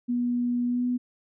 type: tone with pitch glide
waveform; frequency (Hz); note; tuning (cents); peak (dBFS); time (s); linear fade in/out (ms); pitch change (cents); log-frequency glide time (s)
sine; 243 to 247; B3 to B3; -28 to 0; -23; 0.08-0.98; 20; +28; 0.66-0.85
effects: none